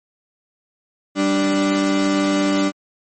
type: tone pair together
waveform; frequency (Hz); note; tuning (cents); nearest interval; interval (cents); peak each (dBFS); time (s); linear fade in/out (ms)
35% pulse; 195.46 / 293.7; G3 / D4; -5 / 0; perfect fifth; 705; -20 / -15; 1.15-2.72; 50
effects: MP3 32 kbps